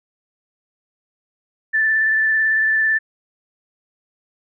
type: tone with vibrato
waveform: sine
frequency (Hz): 1761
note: A6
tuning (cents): +1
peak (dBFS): -14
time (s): 1.73-2.99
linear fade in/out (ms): 20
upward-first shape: square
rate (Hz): 18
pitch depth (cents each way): 12
effects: none